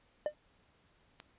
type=tone with exponential decay; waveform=triangle; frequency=601 Hz; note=D5; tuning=40 cents sharp; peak=-24 dBFS; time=0.26-0.34 s; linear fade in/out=1 ms; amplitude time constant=17 ms
type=click; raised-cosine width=0.2 ms; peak=-30 dBFS; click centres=1.201 s
effects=pink hiss -69 dBFS RMS until 1.38 s + resampled to 8000 Hz